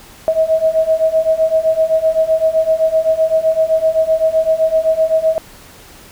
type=beating tone pair; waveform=sine; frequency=636 / 643.8 Hz; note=D#5 / E5; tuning=+38 / -41 cents; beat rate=7.8 Hz; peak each=-15 / -13 dBFS; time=0.28-5.38 s; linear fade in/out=0 ms; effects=pink hiss -40 dBFS RMS until 6.11 s